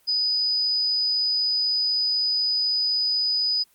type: tone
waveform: sine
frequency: 4978 Hz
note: D#8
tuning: in tune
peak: -20 dBFS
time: 0.07-3.64 s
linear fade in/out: 20 ms
effects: white hiss -61 dBFS RMS until 3.74 s + Opus 32 kbps